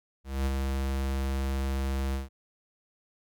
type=tone with ADSR envelope; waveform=square; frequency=67.3 Hz; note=C2; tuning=49 cents sharp; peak=-25 dBFS; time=0.24-2.29 s; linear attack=220 ms; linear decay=30 ms; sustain=-3 dB; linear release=150 ms; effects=none